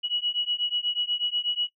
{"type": "beating tone pair", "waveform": "sine", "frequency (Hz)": [2919, 2927.2], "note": ["F#7", "F#7"], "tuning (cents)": [-24, -19], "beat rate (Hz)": 8.2, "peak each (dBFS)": -28, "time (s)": [0.03, 1.69], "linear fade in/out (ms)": 20, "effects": ["noise-tail reverb RT60 0.1 s tail -23 dB re dry"]}